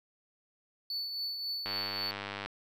triangle tone with tremolo, 4470 Hz, C#8, 14 cents sharp, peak -31 dBFS, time 0.9-2.11 s, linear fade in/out 2 ms, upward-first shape triangle, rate 3.7 Hz, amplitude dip 45%
click train, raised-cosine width 0.3 ms, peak -21 dBFS, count 81, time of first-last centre 1.66-2.46 s, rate 100 Hz
effects none

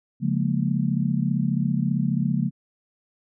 sine chord, Bb minor seventh, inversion first, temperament just, 139.85 / 174.81 / 209.8 / 233.1 Hz, Db3 / F3 / Ab3 / Bb3, +16 / +2 / +18 / 0 cents, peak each -25 / -25 / -27 / -27 dBFS, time 0.2-2.51 s, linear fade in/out 50 ms, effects none

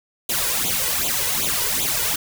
white noise with flanger, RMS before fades -22 dBFS, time 0.29-2.16 s, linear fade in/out 5 ms, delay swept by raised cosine 0.28 to 2.08 ms, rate 2.6 Hz, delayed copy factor +0.85, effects none

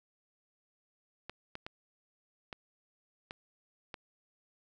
clicks, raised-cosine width 0.3 ms, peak -25 dBFS, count 6, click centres 1.296 / 1.554 / 1.665 / 2.528 / 3.309 / 3.942 s, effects none

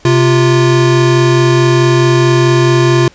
square tone pair together, 130.81 / 347.8 Hz, C3 / F4, 0 / -7 cents, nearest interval octave + perfect fourth, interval 1693 cents, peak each -10 dBFS, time 0.05-3.08 s, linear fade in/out 2 ms, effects pink hiss -43 dBFS RMS until 3.14 s + resampled to 16000 Hz

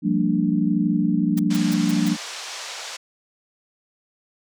sine chord, G minor seventh, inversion third, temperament equal with one note detuned, 174.61 / 196 / 227.9 / 293.7 Hz, F3 / G3 / Bb3 / D4, 0 / 0 / -39 / 0 cents, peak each -23 dBFS, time 0.02-2.17 s, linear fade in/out 50 ms
white noise bursts, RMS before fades -34 dBFS, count 5, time 1.37-2.085 s, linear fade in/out 5 ms, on 23 ms, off 150 ms
white band-pass noise, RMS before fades -34 dBFS, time 1.5-2.97 s, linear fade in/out 10 ms, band 510 to 6600 Hz, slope 24 dB/octave
effects none

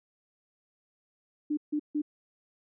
sine tone bursts, 298.5 Hz, D4, 28 cents sharp, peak -26 dBFS, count 3, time 1.5-2.019 s, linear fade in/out 10 ms, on 73 ms, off 150 ms, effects none

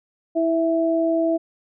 sine tone pair together, 327.7 / 659.3 Hz, E4 / E5, -10 / 0 cents, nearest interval octave, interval 1210 cents, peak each -20 dBFS, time 0.35-1.38 s, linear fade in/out 20 ms, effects none

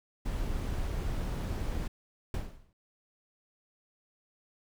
brown noise, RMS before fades -33 dBFS, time 0.25-1.88 s, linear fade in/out 10 ms
brown noise with exponential decay, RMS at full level -29 dBFS, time 2.34-2.73 s, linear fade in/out 2 ms, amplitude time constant 84 ms
effects none

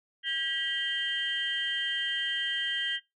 sine tone cluster, 1612 / 1934 / 2852 / 3145 Hz, G6 / B6 / F7 / G7, +48 / -37 / +36 / +5 cents, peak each -37 / -34 / -39 / -30 dBFS, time 0.23-3 s, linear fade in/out 50 ms, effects noise-tail reverb RT60 0.2 s tail -18 dB re dry + tanh soft clip ceiling -20 dBFS

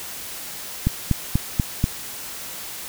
click train, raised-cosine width 5 ms, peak -5 dBFS, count 5, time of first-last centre 0.87-1.841 s, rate 4.12 Hz, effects white hiss -34 dBFS RMS until 2.88 s

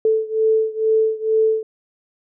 sine beating tone pair, 439.2 / 441.4 Hz, A4 / A4, -3 / +5 cents, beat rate 2.2 Hz, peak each -17 / -19 dBFS, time 0.05-1.63 s, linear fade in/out 2 ms, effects none

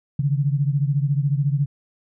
sine beating tone pair, 138.59 / 152.59 Hz, C#3 / D#3, 0 / -33 cents, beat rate 14 Hz, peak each -19 / -23 dBFS, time 0.19-1.66 s, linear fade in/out 5 ms, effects none

